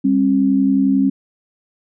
sine tone pair together, 198.8 / 270 Hz, G3 / C#4, +25 / -45 cents, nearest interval perfect fourth, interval 530 cents, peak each -17 / -13 dBFS, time 0.04-1.1 s, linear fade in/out 10 ms, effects none

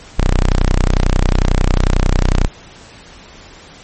sawtooth tone, 31.09 Hz, B0, 12 cents sharp, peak -6 dBFS, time 0.18-2.48 s, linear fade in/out 10 ms, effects pink hiss -39 dBFS RMS until 3.83 s + MP3 32 kbps

